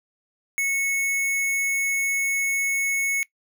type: tone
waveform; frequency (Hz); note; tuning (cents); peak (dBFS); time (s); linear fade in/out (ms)
square; 2202; C#7; -12; -22; 0.58-3.23; 0
effects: noise-tail reverb RT60 0.1 s tail -21 dB re dry